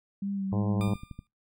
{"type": "tone with vibrato", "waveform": "sine", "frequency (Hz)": 196, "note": "G3", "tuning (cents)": 0, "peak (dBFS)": -29, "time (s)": [0.22, 0.94], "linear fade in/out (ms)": 5, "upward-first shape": "sine", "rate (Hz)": 2.9, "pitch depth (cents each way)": 31}
{"type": "harmonic tone", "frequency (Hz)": 103.83, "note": "G#2", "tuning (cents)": 0, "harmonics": [1, 2, 3, 4, 5, 6, 7, 8, 9, 10], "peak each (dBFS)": [-28, -34, -38, -40, -42, -44, -45, -46, -47, -48], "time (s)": [0.52, 0.94], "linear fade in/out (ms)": 5}
{"type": "click train", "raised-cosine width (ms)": 5, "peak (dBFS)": -28, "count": 6, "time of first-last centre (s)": [0.8, 1.191], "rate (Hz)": 12.8}
{"type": "tone with exponential decay", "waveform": "20% pulse", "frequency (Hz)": 1200, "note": "D6", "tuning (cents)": 37, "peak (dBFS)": -31, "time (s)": [0.81, 1.27], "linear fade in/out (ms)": 0, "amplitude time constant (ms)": 99}
{"effects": ["noise-tail reverb RT60 0.2 s tail -22 dB re dry"]}